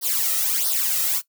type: noise with flanger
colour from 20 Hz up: blue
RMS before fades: -22 dBFS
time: 0.01-1.22 s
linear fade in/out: 50 ms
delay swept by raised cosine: 0.2 to 1.6 ms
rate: 1.5 Hz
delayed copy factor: +0.95
effects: noise-tail reverb RT60 0.1 s tail -17 dB re dry